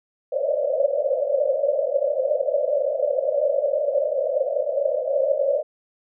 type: band-pass noise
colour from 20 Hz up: white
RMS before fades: -22 dBFS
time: 0.32-5.63 s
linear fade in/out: 10 ms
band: 530 to 600 Hz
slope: 96 dB/octave
effects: none